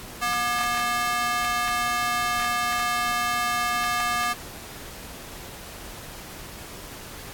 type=tone with high-pass filter; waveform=square; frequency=240 Hz; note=B3; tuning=49 cents flat; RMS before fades=-25 dBFS; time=0.21-4.34 s; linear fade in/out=20 ms; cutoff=1100 Hz; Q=1.7; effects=pink hiss -40 dBFS RMS until 7.33 s + AAC 64 kbps